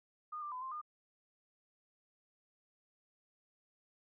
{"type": "tone with pitch steps", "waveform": "sine", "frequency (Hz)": [1224, 1185, 1010, 1051, 1215], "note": ["D#6", "D6", "B5", "C6", "D#6"], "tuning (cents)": [-29, 15, 39, 7, -42], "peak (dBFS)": -40, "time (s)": [0.32, 0.815], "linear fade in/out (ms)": 10, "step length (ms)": 99, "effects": []}